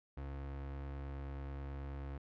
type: tone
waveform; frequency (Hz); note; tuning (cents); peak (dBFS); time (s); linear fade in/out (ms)
35% pulse; 69.3; C#2; 0; -40; 0.17-2.18; 5
effects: low-pass 2000 Hz 12 dB/octave